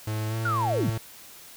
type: tone with pitch glide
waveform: 45% pulse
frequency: 108.2 to 112.15 Hz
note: A2 to A2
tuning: -29 to +34 cents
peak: -27 dBFS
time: 0.07-0.98 s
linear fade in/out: 5 ms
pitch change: +63 cents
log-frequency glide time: 0.28-0.35 s
type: linear sweep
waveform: sine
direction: down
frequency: 1474 to 95.8 Hz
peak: -24 dBFS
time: 0.45-0.9 s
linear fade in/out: 5 ms
effects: white hiss -47 dBFS RMS until 1.56 s